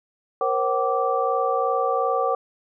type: tone cluster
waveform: sine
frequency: 472.3 / 535 / 758 / 1168 Hz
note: A#4 / C5 / F#5 / D6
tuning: +23 / +38 / +42 / -10 cents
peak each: -25 dBFS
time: 0.41-2.35 s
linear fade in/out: 2 ms
effects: none